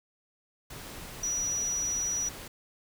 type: tone in noise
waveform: sine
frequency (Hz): 5840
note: F#8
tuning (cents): -24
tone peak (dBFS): -28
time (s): 1.23-2.29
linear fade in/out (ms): 5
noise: pink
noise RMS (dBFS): -43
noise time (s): 0.7-2.48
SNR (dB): +12
effects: none